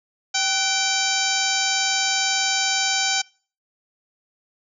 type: harmonic tone with a mistuned harmonic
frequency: 778 Hz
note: G5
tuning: 13 cents flat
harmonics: 1 / 2 / 3 / 4 / 5 / 6 / 7 / 8 / 9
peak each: -28 / -28 / -28 / -28 / -28 / -28 / -28 / -28 / -28 dBFS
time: 0.34-3.22 s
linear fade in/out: 10 ms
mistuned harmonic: 2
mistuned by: -71 cents
effects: noise-tail reverb RT60 0.4 s tail -25 dB re dry